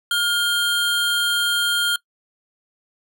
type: tone pair together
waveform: square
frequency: 1421 / 3190 Hz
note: F6 / G7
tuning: +30 / +30 cents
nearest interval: octave + major second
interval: 1400 cents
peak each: -21 dBFS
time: 0.11-1.96 s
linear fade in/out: 2 ms
effects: noise-tail reverb RT60 0.1 s tail -22 dB re dry